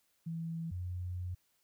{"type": "tone pair in turn", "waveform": "sine", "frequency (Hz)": [164.81, 90.07], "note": ["E3", "F#2"], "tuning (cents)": [0, -46], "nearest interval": "minor seventh", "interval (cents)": 1046, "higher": "first", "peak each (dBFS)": [-36, -36], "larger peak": "neither", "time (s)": [[0.26, 0.71], [0.71, 1.35]], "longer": "second", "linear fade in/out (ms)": 10, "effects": ["white hiss -75 dBFS RMS until 1.63 s"]}